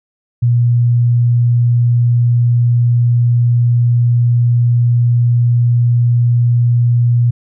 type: tone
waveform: sine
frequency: 120 Hz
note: B2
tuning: 49 cents flat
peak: -8 dBFS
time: 0.42-7.31 s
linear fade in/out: 10 ms
effects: none